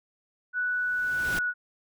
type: tone with pitch glide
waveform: sine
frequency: 1480 to 1467.2 Hz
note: F#6 to F#6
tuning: 0 to -15 cents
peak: -25 dBFS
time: 0.53-1.54 s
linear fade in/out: 50 ms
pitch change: -15 cents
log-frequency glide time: 1.25-1.36 s
type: noise with exponential growth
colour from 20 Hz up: pink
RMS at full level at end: -32 dBFS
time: 0.65-1.39 s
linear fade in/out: 5 ms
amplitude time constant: 160 ms
effects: none